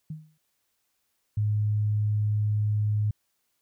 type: tone with exponential decay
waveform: sine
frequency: 155.56 Hz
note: D#3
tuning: in tune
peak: -30 dBFS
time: 0.1-0.38 s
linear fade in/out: 5 ms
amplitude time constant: 60 ms
type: tone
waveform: sine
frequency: 105.4 Hz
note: G#2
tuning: 26 cents sharp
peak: -22 dBFS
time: 1.37-3.11 s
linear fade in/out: 5 ms
effects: white hiss -75 dBFS RMS until 3.61 s